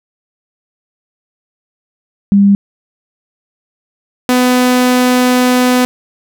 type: tone pair in turn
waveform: sine / sawtooth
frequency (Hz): 200 / 250.3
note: G3 / B3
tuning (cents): +35 / +23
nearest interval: major third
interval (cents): 388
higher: second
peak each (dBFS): -4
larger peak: neither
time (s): 2.32-2.55 / 4.29-5.85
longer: second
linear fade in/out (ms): 0
effects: none